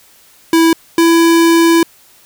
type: tone pair in turn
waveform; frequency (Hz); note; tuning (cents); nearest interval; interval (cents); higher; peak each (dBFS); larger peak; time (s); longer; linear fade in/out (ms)
square; 328.6 / 333; E4 / E4; -5 / +18; unison; 23; second; -7; neither; 0.53-0.73 / 0.98-1.83; second; 2
effects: white hiss -46 dBFS RMS until 2.25 s